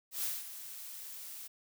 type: noise with ADSR envelope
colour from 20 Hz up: blue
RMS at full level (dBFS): -34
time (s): 0.11-1.48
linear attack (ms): 120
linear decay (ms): 200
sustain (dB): -12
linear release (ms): 14
effects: none